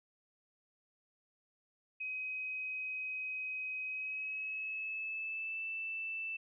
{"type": "tone with pitch glide", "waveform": "sine", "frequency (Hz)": [2526, 2650], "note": ["D#7", "E7"], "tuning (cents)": [26, 9], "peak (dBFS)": -37, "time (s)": [2, 6.37], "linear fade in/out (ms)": 10, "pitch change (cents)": 83, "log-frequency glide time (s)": [3.84, 5.65], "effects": []}